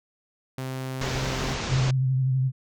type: tone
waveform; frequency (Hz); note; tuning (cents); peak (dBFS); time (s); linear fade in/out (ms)
sawtooth; 130.81; C3; 0; -26; 0.58-1.54; 2
type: low-pass noise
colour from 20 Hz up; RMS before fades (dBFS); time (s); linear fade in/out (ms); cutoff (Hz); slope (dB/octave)
pink; -30; 1.01-1.91; 5; 6900; 48
type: tone with vibrato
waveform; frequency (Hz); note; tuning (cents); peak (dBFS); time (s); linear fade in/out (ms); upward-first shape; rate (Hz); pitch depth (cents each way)
sine; 130.81; C3; 0; -20; 1.68-2.52; 50; sine; 12; 37
effects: none